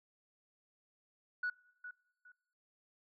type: tone with echo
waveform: sine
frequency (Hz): 1470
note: F#6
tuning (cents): -12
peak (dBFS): -32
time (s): 1.43-1.5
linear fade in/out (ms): 5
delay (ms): 410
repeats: 2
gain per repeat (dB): -12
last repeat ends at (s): 2.32
effects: noise-tail reverb RT60 1.0 s tail -25 dB re dry + tanh soft clip ceiling -30 dBFS